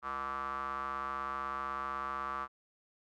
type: tone with band-pass filter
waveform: square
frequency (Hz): 68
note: C#2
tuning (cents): -33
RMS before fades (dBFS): -38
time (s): 0.02-2.48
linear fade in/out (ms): 50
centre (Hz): 1200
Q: 8.3
effects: none